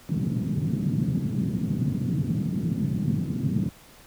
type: band-pass noise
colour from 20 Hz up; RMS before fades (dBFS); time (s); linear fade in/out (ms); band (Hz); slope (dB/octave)
white; -26; 0.09-3.69; 0; 120 to 210; 24
effects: pink hiss -51 dBFS RMS until 4.06 s